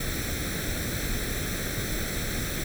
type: noise with comb filter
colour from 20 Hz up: pink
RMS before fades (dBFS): -30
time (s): 0-2.64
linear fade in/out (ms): 5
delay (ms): 0.52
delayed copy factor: +0.75
effects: none